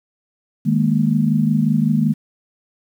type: chord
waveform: sine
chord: D# suspended fourth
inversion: none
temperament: equal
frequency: 155.56 / 207.7 / 233.1 Hz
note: D#3 / G#3 / A#3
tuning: 0 / 0 / 0 cents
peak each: -18 dBFS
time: 0.65-2.14 s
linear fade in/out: 20 ms
effects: 8-bit